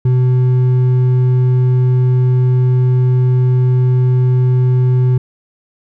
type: tone with hard clipping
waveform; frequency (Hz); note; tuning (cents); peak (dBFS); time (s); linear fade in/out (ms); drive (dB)
triangle; 126.4; B2; +41; -10; 0.05-5.18; 5; 8
effects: none